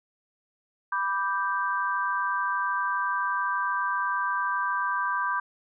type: chord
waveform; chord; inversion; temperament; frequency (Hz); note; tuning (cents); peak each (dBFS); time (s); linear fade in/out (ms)
sine; G major; first; equal; 987.8 / 1174.7 / 1568; B5 / D6 / G6; 0 / 0 / 0; -29; 0.92-5.4; 5
effects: none